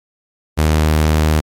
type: tone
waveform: sawtooth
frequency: 77.5 Hz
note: D#2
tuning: 6 cents flat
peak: -7 dBFS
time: 0.57-1.41 s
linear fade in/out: 20 ms
effects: MP3 64 kbps

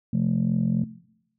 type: chord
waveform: sine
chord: F major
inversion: second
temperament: just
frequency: 130.96 / 174.61 / 218.3 Hz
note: C3 / F3 / A3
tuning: +2 / 0 / -13 cents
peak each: -25 / -23 / -23 dBFS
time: 0.13-0.84 s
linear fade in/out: 5 ms
effects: noise-tail reverb RT60 0.8 s tail -20 dB re dry + tanh soft clip ceiling -14 dBFS

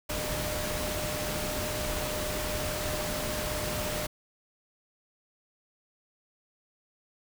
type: tone in noise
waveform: sine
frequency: 606 Hz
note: D#5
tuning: 46 cents flat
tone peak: -36 dBFS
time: 0.09-4.07 s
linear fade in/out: 10 ms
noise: pink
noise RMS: -33 dBFS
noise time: 0.09-4.07 s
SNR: -6 dB
effects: none

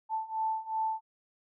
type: beating tone pair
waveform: sine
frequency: 880 / 882.7 Hz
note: A5 / A5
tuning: 0 / +5 cents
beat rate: 2.7 Hz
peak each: -34 / -32 dBFS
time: 0.09-1.01 s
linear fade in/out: 50 ms
effects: none

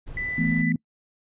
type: noise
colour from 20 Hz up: brown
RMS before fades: -38 dBFS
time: 0.06-0.63 s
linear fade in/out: 20 ms
type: tone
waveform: sine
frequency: 1992 Hz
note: B6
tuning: 14 cents sharp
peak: -27 dBFS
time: 0.17-0.72 s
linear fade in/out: 2 ms
type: chord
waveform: sine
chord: E suspended fourth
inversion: none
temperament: equal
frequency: 164.81 / 220 / 246.9 Hz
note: E3 / A3 / B3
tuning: 0 / 0 / 0 cents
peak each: -24 / -26 / -25 dBFS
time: 0.38-0.76 s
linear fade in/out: 5 ms
effects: noise-tail reverb RT60 0.1 s tail -24 dB re dry + resampled to 8000 Hz

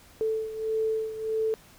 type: beating tone pair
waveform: sine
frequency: 440 / 441.6 Hz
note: A4 / A4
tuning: 0 / +6 cents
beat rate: 1.6 Hz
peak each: -27 / -32 dBFS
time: 0.21-1.54 s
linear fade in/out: 0 ms
effects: pink hiss -54 dBFS RMS until 1.78 s

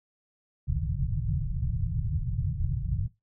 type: low-pass noise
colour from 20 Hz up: white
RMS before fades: -29 dBFS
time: 0.67-3.08 s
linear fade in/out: 10 ms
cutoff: 160 Hz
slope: 96 dB/octave
effects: noise-tail reverb RT60 0.2 s tail -18 dB re dry

